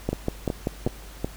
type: two click trains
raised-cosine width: 2 ms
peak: -10 / -12 dBFS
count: 5 / 4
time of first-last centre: 0.09-0.865 / 0.13-1.245 s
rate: 5.16 / 2.69 Hz
effects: added 50 Hz sine -41 dBFS peak until 1.36 s + pink hiss -46 dBFS RMS until 1.36 s